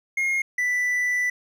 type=tone pair in turn; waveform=triangle; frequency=2143 / 1979.5 Hz; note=C7 / B6; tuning=+41 / +3 cents; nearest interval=minor second; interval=138 cents; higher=first; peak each=-19 dBFS; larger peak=neither; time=0.17-0.42 / 0.58-1.3 s; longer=second; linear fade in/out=5 ms; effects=none